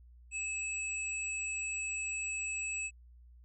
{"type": "tone pair together", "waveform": "sine", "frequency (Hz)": [2600, 7802], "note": ["E7", "B8"], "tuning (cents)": [-24, -22], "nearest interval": "octave + perfect fifth", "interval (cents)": 1902, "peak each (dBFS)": [-36, -39], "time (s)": [0.31, 2.91], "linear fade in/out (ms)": 50, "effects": ["added 60 Hz sine -54 dBFS peak until 3.44 s"]}